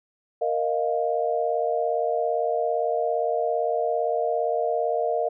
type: chord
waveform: sine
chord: Bb suspended fourth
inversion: none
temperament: just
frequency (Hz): 466.2 / 621.6 / 699.2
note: Bb4 / Eb5 / F5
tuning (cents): 0 / -2 / +2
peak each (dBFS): -26 / -26 / -26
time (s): 0.41-5.29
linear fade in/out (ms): 10
effects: none